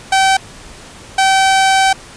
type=tone pair in turn; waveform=sawtooth; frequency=770 / 770 Hz; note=G5 / G5; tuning=-31 / -31 cents; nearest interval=unison; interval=0 cents; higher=neither; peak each=-5 dBFS; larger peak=neither; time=0.12-0.37 / 1.18-1.93 s; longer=second; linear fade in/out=5 ms; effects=pink hiss -36 dBFS RMS until 2.16 s + resampled to 22050 Hz